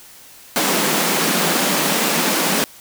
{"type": "high-pass noise", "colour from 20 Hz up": "pink", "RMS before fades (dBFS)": -18, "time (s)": [0.56, 2.64], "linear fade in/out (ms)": 0, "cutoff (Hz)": 160, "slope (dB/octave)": 96, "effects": ["white hiss -43 dBFS RMS until 2.8 s"]}